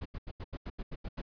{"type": "noise bursts", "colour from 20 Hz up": "brown", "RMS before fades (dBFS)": -38, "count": 10, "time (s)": [0.01, 1.217], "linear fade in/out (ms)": 10, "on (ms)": 46, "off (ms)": 83, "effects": ["resampled to 11025 Hz"]}